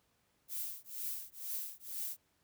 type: noise with tremolo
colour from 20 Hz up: violet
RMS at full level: -38 dBFS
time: 0.48-2.17 s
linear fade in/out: 50 ms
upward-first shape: triangle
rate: 2.1 Hz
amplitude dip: 100%
effects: pink hiss -75 dBFS RMS until 2.43 s + high-pass 60 Hz 12 dB/octave